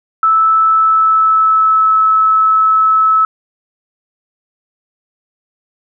sine tone with pitch glide, 1312 to 1299.9 Hz, E6 to E6, -9 to -25 cents, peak -7 dBFS, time 0.23-3.25 s, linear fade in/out 2 ms, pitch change -16 cents, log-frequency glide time 0.64-1.95 s, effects none

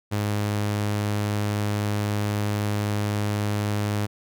sawtooth tone, 103.83 Hz, G#2, in tune, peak -19 dBFS, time 0.11-4.07 s, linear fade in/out 20 ms, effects none

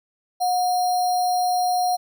sine tone with sample-and-hold, 726 Hz, F#5, 33 cents flat, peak -18 dBFS, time 0.4-1.97 s, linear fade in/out 20 ms, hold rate 4900 Hz, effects none

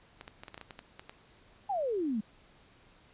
clicks, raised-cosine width 0.3 ms, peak -28 dBFS, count 11, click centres 0.211 / 0.279 / 0.435 / 0.482 / 0.544 / 0.578 / 0.613 / 0.708 / 0.791 / 0.995 / 1.095 s
sine exponential sweep, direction down, 847 to 201.3 Hz, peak -29 dBFS, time 1.69-2.21 s, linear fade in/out 10 ms
effects pink hiss -61 dBFS RMS until 3.13 s + resampled to 8000 Hz

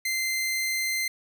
sawtooth tone, 2079 Hz, C7, 12 cents flat, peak -22 dBFS, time 0.05-1.08 s, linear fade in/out 5 ms, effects none

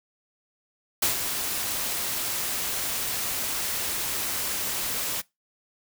white noise with ADSR envelope, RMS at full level -22 dBFS, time 1.02-5.22 s, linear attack 7 ms, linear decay 120 ms, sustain -7 dB, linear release 21 ms, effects noise-tail reverb RT60 0.2 s tail -22 dB re dry

